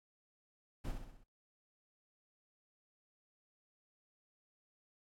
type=noise with echo; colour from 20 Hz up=brown; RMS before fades=-39 dBFS; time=0.84-0.92 s; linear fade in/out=10 ms; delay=64 ms; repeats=5; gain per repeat=-5 dB; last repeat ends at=1.24 s; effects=noise-tail reverb RT60 0.2 s tail -26 dB re dry + AAC 48 kbps